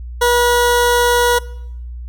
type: tone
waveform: 20% pulse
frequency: 483.1 Hz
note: B4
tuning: 38 cents flat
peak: -6 dBFS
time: 0.21-1.39 s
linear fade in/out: 10 ms
effects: noise-tail reverb RT60 0.8 s tail -22 dB re dry + added 60 Hz sine -26 dBFS peak until 2.08 s